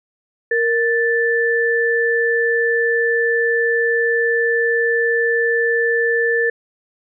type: tone pair together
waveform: sine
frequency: 466.2 / 1760 Hz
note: A#4 / A6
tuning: 0 / 0 cents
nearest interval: octave + major seventh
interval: 2300 cents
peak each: -17 dBFS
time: 0.51-6.5 s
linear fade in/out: 5 ms
effects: none